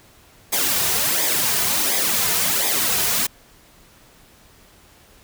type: noise with flanger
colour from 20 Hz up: white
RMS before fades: -20 dBFS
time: 0.52-3.27 s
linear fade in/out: 10 ms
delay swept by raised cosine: 0.69 to 3.69 ms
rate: 1.4 Hz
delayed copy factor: -0.7
effects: pink hiss -51 dBFS RMS until 5.23 s